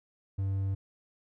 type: tone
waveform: triangle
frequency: 97.2 Hz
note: G2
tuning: 14 cents flat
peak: -26 dBFS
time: 0.38-0.75 s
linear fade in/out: 10 ms
effects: none